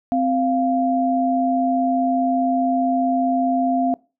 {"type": "tone pair together", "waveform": "sine", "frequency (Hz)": [260, 695.2], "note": ["C4", "F5"], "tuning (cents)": [-11, -8], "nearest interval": "octave + perfect fourth", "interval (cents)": 1703, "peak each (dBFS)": -19, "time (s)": [0.12, 3.94], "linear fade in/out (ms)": 0, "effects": ["noise-tail reverb RT60 0.3 s tail -23 dB re dry"]}